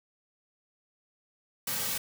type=noise with comb filter; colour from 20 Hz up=white; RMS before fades=-32 dBFS; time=1.67-1.98 s; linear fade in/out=5 ms; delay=2.9 ms; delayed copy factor=-0.8; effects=none